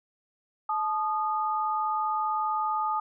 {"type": "tone pair together", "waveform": "sine", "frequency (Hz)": [865, 1229.7], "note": ["A5", "D#6"], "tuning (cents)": [-30, -21], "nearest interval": "tritone", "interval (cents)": 609, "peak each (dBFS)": -28, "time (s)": [0.69, 3], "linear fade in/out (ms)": 5, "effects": []}